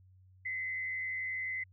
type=tone with frequency modulation; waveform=sine; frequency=2044 Hz; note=C7; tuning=41 cents flat; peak=-34 dBFS; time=0.45-1.64 s; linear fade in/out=10 ms; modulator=87.5 Hz; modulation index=0.66; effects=added 93 Hz sine -58 dBFS peak until 1.72 s